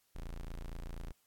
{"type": "tone", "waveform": "35% pulse", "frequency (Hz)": 28.22, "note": "A0", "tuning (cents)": 45, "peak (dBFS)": -39, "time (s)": [0.15, 1.12], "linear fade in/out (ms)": 10, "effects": ["white hiss -74 dBFS RMS until 1.26 s", "AAC 64 kbps"]}